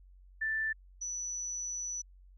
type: tone pair in turn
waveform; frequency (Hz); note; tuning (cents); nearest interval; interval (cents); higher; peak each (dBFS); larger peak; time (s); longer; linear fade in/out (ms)
sine; 1766 / 5940; A6 / F#8; +6 / +6; octave + major sixth; 2100; second; -30 / -35; first; 0.41-0.73 / 1.01-2.02; second; 10
effects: added 46 Hz sine -54 dBFS peak until 2.37 s